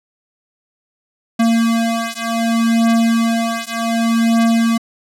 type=beating tone pair; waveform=square; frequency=228.8 / 229.46 Hz; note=A#3 / A#3; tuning=-32 / -27 cents; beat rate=0.66 Hz; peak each=-17 dBFS; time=1.39-4.78 s; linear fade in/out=10 ms; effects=low-pass 12000 Hz 12 dB/octave